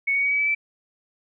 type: tone with pitch steps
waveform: sine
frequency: 2217 / 2238 / 2258 / 2279 / 2300 / 2322 Hz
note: C#7 / C#7 / C#7 / C#7 / D7 / D7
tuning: 0 / +16 / +31 / +47 / -37 / -20 cents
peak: -19 dBFS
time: 0.07-0.55 s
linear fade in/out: 10 ms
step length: 80 ms
effects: none